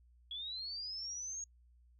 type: linear sweep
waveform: sine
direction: up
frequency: 3322 to 6630 Hz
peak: -40 dBFS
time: 0.31-1.44 s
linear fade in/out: 2 ms
effects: noise-tail reverb RT60 0.1 s tail -26 dB re dry + added 60 Hz sine -62 dBFS peak until 1.99 s